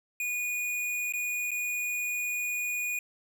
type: tone with dropouts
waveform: square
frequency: 2456 Hz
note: D#7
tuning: 23 cents flat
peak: -30 dBFS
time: 0.2-2.99 s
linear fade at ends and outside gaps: 2 ms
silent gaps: 1.124-1.136 / 1.508-1.515 s
effects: none